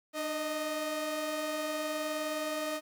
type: tone pair together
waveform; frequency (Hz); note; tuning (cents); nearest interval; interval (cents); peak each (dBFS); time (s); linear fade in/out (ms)
sawtooth; 301.3 / 622; D4 / D#5; +44 / -1; octave + minor second; 1255; -34 / -30; 0.13-2.81; 50
effects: 11-bit